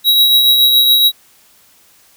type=tone with tremolo; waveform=square; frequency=3857 Hz; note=B7; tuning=42 cents flat; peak=-6 dBFS; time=0.04-1.12 s; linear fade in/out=50 ms; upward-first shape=triangle; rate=7.1 Hz; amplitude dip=40%; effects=white hiss -49 dBFS RMS until 2.16 s